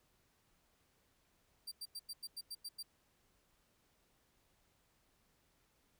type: tone bursts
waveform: sawtooth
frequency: 4699 Hz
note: D8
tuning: in tune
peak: -40 dBFS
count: 9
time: 1.67-2.829 s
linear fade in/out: 10 ms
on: 47 ms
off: 92 ms
effects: pink hiss -75 dBFS RMS until 5.99 s